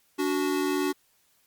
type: tone pair together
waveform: square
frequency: 289 / 370.5 Hz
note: D4 / F#4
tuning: -28 / +2 cents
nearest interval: major third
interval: 430 cents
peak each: -28 dBFS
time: 0.18-0.93 s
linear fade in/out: 20 ms
effects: white hiss -66 dBFS RMS until 1.46 s + Opus 48 kbps